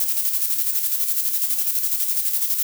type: noise with tremolo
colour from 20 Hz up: violet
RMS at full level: -20 dBFS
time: 0-2.63 s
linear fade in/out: 2 ms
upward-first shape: square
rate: 12 Hz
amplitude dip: 45%
effects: none